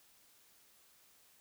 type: silence
effects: white hiss -66 dBFS RMS until 1.4 s